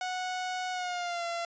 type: tone with pitch glide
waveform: sawtooth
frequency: 736 to 682.8 Hz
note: F#5 to F5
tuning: -9 to -39 cents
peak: -28 dBFS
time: 0.01-1.45 s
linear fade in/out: 2 ms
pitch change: -130 cents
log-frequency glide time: 0.72-1.25 s
effects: resampled to 16000 Hz